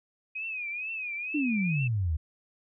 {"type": "tone with vibrato", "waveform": "sine", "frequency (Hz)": 2500, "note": "D#7", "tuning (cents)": 8, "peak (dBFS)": -32, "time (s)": [0.35, 1.88], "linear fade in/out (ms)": 10, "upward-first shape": "triangle", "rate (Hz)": 2.2, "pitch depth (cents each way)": 140}
{"type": "exponential sweep", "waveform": "sine", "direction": "down", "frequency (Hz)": [311.1, 73.2], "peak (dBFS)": -25, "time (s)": [1.34, 2.17], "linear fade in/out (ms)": 10}
{"effects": []}